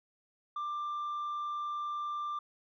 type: tone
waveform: sine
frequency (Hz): 1185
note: D6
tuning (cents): +15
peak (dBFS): -31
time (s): 0.56-2.39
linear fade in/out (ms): 5
effects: tanh soft clip ceiling -33 dBFS